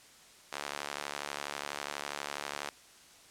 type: tone with high-pass filter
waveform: sawtooth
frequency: 72.2 Hz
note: D2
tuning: 29 cents flat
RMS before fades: -40 dBFS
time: 0.52-2.7 s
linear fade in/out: 10 ms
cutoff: 800 Hz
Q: 0.66
effects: white hiss -57 dBFS RMS until 3.3 s + low-pass 9000 Hz 12 dB/octave